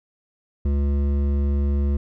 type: tone with hard clipping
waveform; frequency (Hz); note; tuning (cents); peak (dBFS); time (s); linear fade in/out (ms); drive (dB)
sine; 70.6; C#2; +32; -20; 0.65-1.97; 5; 11
effects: none